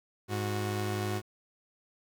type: tone pair together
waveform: sawtooth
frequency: 103.5 / 366.6 Hz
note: G#2 / F#4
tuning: -5 / -16 cents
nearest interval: octave + minor seventh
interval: 2189 cents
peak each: -28 / -31 dBFS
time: 0.28-1.22 s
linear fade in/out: 50 ms
effects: 11-bit